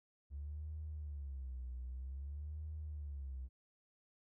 triangle tone with vibrato, 69.3 Hz, C#2, in tune, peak -38 dBFS, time 0.3-3.49 s, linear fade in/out 50 ms, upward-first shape sine, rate 0.52 Hz, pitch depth 190 cents each way, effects tanh soft clip ceiling -40 dBFS

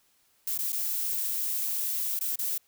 violet noise with dropouts, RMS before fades -30 dBFS, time 0.47-2.58 s, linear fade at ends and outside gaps 5 ms, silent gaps 0.578-0.587 / 0.723-0.727 / 2.192-2.209 / 2.359-2.388 s, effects white hiss -67 dBFS RMS until 2.67 s

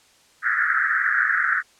white band-pass noise, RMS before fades -21 dBFS, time 0.42-1.63 s, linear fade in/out 50 ms, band 1300 to 1900 Hz, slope 96 dB/octave, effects white hiss -56 dBFS RMS until 1.79 s + low-pass 8000 Hz 12 dB/octave

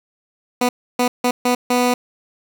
15% pulse tone bursts at uneven times, 246.9 Hz, B3, in tune, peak -8 dBFS, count 5, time 0.61-0.69 / 0.99-1.08 / 1.24-1.31 / 1.45-1.55 / 1.7-1.94 s, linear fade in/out 5 ms, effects none

